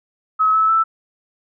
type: tone with pitch steps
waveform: sine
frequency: 1283 / 1302.4 / 1322.1 Hz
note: E6 / E6 / E6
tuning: -47 / -21 / +5 cents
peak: -12 dBFS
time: 0.39-0.84 s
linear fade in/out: 20 ms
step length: 150 ms
effects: none